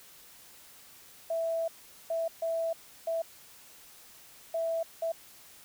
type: tone bursts at uneven times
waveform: sine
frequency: 659.3 Hz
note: E5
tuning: in tune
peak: -28 dBFS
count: 6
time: 1.3-1.68 / 2.1-2.28 / 2.42-2.73 / 3.07-3.22 / 4.54-4.83 / 5.02-5.12 s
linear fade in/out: 5 ms
effects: white hiss -54 dBFS RMS until 5.64 s